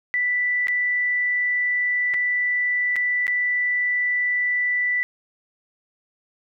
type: tone with dropouts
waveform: sine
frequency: 1975.5 Hz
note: B6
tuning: in tune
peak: -19 dBFS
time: 0.14-5.03 s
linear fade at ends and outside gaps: 0 ms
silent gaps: 0.671-0.683 / 2.138-2.142 / 2.958-2.964 / 3.268-3.279 s
effects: none